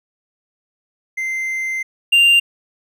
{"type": "tone pair in turn", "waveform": "triangle", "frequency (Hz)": [2080, 2787], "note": ["C7", "F7"], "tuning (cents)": [-11, -4], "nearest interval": "perfect fourth", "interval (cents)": 507, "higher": "second", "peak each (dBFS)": [-18, -7], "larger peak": "second", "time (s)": [[1.17, 1.83], [2.12, 2.4]], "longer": "first", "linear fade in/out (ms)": 10, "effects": []}